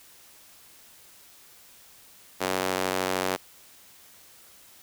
sawtooth tone with high-pass filter, 93.2 Hz, F#2, 13 cents sharp, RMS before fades -28 dBFS, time 2.4-3.37 s, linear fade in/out 20 ms, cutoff 440 Hz, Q 0.84, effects white hiss -53 dBFS RMS until 4.82 s

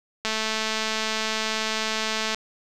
click train, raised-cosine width 0.2 ms, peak -9 dBFS, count 460, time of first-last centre 0.25-2.346 s, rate 219 Hz, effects none

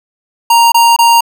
square tone bursts, 932.3 Hz, A#5, in tune, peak -5 dBFS, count 3, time 0.5-1.208 s, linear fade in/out 5 ms, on 220 ms, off 24 ms, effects none

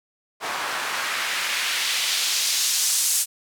white noise with band-pass filter sweep, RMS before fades -24 dBFS, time 0.4-3.26 s, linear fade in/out 50 ms, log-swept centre 930 to 8300 Hz, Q 1.1, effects none

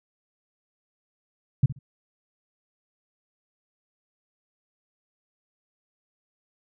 sine tone with echo, 134 Hz, C3, 42 cents sharp, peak -13 dBFS, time 1.63-1.66 s, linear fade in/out 5 ms, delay 65 ms, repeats 2, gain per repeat -15 dB, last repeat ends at 1.79 s, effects none

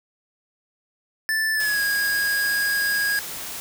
square tone with pitch glide, 1760 to 1642.1 Hz, A6 to G#6, 0 to -20 cents, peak -21 dBFS, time 1.29-3.19 s, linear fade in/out 0 ms, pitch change -120 cents, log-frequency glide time 1.54-1.81 s
white noise, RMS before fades -33 dBFS, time 1.6-3.6 s, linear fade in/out 0 ms
effects none

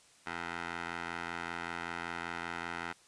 15% pulse tone with band-pass filter, 85.2 Hz, F2, 42 cents flat, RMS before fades -40 dBFS, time 0.26-2.93 s, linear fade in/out 10 ms, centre 1600 Hz, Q 1.4, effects white hiss -62 dBFS RMS until 3.07 s + resampled to 22050 Hz

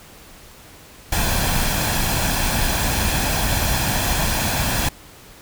pink noise with comb filter, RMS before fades -20 dBFS, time 1.12-4.89 s, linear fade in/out 5 ms, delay 1.2 ms, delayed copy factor +0.5, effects pink hiss -44 dBFS RMS until 5.41 s

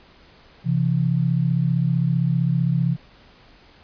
sine tone pair together, 132.27 / 167.7 Hz, C3 / E3, +19 / +30 cents, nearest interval major third, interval 411 cents, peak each -20 dBFS, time 0.64-2.97 s, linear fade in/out 50 ms, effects pink hiss -51 dBFS RMS until 3.83 s + resampled to 11025 Hz

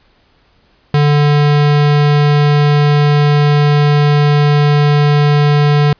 square tone, 146.7 Hz, D3, 2 cents flat, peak -8 dBFS, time 0.94-5.93 s, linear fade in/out 2 ms, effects pink hiss -53 dBFS RMS until 5.99 s + resampled to 11025 Hz

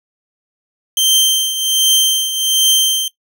sawtooth tone with tremolo, 3136 Hz, G7, in tune, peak -5 dBFS, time 0.97-3.08 s, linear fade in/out 2 ms, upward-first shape triangle, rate 1.3 Hz, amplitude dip 70%, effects noise-tail reverb RT60 0.1 s tail -17 dB re dry

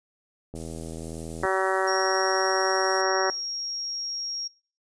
click train, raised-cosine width 2 ms, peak -24 dBFS, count 75, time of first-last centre 0.54-1.451 s, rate 81.2 Hz
violet noise, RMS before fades -40 dBFS, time 0.55-3.02 s, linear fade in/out 10 ms
harmonic tone, 190 Hz, F#3, 46 cents sharp, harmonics 2 / 3 / 4 / 5 / 6 / 7 / 8 / 9 / 10, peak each -27 / -29 / -30 / -31 / -32 / -32 / -33 / -34 / -34 dBFS, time 1.43-3.3 s, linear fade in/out 2 ms
sine tone, 5588 Hz, F8, in tune, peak -29 dBFS, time 1.87-4.48 s, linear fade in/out 10 ms
effects noise-tail reverb RT60 0.4 s tail -24 dB re dry + resampled to 22050 Hz

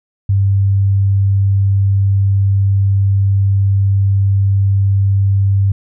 sine tone, 98.4 Hz, G2, 7 cents sharp, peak -9 dBFS, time 0.29-5.72 s, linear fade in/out 5 ms, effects none

